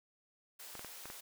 white high-pass noise, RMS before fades -50 dBFS, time 0.59-1.21 s, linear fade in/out 10 ms, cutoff 440 Hz, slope 12 dB/octave
clicks, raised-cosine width 0.5 ms, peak -31 dBFS, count 5, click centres 0.753 / 0.794 / 0.847 / 1.056 / 1.101 s
effects none

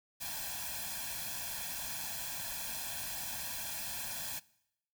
white noise with comb filter, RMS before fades -40 dBFS, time 0.2-4.4 s, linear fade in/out 20 ms, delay 1.2 ms, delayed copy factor +0.9, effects noise-tail reverb RT60 0.8 s tail -22 dB re dry

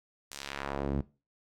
sawtooth tone with band-pass filter sweep, 69.8 Hz, C#2, 13 cents sharp, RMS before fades -35 dBFS, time 0.31-1.01 s, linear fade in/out 5 ms, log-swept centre 8000 to 180 Hz, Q 0.89, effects noise-tail reverb RT60 0.3 s tail -18 dB re dry

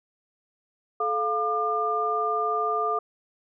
sine tone cluster, 433.5 / 701 / 1201 Hz, A4 / F5 / D6, -26 / +6 / +38 cents, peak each -29 / -29 / -25 dBFS, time 1-2.99 s, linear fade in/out 5 ms, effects none

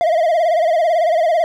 triangle tone with vibrato, 662 Hz, E5, 7 cents sharp, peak -10 dBFS, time 0.01-1.44 s, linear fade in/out 0 ms, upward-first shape sine, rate 18 Hz, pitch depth 110 cents each way, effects none

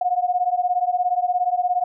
sine beating tone pair, 713 / 730 Hz, F5 / F#5, +36 / -24 cents, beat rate 17 Hz, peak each -21 dBFS, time 0.01-1.84 s, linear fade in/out 5 ms, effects none

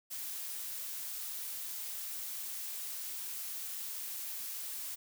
blue noise, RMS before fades -41 dBFS, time 0.1-4.96 s, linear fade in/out 20 ms, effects none

